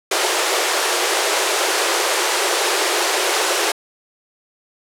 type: high-pass noise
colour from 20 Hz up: pink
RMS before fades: -18 dBFS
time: 0.11-3.72 s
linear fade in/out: 5 ms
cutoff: 340 Hz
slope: 96 dB/octave
effects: low-pass 10000 Hz 12 dB/octave